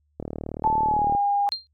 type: click train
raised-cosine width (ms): 2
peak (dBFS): -18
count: 37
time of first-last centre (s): 0.2-1.15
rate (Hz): 37.9
type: tone with pitch glide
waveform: sine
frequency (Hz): 873 to 809.8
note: A5 to G#5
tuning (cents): -14 to -44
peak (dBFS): -19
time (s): 0.64-1.49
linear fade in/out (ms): 0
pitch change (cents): -130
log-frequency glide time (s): 0.83-1.1
type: tone with exponential decay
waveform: sine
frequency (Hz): 4186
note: C8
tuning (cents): 0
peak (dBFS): -20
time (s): 1.52-1.67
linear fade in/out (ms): 0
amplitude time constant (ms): 31
effects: added 74 Hz sine -65 dBFS peak until 1.73 s + AAC 64 kbps